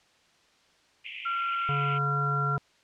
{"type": "band-pass noise", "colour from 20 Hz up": "pink", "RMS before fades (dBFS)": -40, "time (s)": [1.04, 1.99], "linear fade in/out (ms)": 20, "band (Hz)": [2100, 3100], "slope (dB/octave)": 96}
{"type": "tone", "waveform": "sine", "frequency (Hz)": 1372, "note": "F6", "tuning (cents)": -31, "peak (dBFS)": -27, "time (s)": [1.25, 2.57], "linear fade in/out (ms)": 10}
{"type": "harmonic tone", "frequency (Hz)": 142, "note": "C#3", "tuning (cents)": 42, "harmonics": [1, 3, 5, 7, 9], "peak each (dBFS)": [-28, -38, -39, -43, -48], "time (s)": [1.69, 2.58], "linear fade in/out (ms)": 0}
{"effects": ["white hiss -63 dBFS RMS until 2.83 s", "low-pass 5000 Hz 12 dB/octave"]}